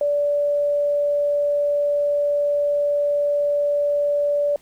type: tone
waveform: sine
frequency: 580 Hz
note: D5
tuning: 22 cents flat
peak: -17 dBFS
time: 0.01-4.56 s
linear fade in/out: 2 ms
effects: pink hiss -55 dBFS RMS until 4.61 s